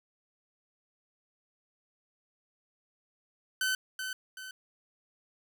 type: tone with echo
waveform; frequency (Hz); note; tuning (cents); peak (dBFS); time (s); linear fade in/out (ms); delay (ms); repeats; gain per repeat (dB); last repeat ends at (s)
sawtooth; 1522; F#6; +48; -24; 3.61-3.75; 2; 380; 2; -7; 4.51
effects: none